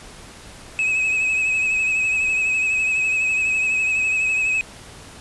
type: tone with vibrato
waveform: triangle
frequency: 2560 Hz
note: D#7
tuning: 49 cents sharp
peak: -16 dBFS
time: 0.79-4.61 s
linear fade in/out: 0 ms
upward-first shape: triangle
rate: 12 Hz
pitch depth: 41 cents each way
effects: pink hiss -41 dBFS RMS until 5.2 s + resampled to 24000 Hz